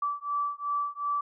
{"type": "beating tone pair", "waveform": "sine", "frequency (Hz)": [1157, 1159.7], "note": ["D6", "D6"], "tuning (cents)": [-26, -22], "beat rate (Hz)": 2.7, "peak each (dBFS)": -31, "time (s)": [0.02, 1.21], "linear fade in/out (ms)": 5, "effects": []}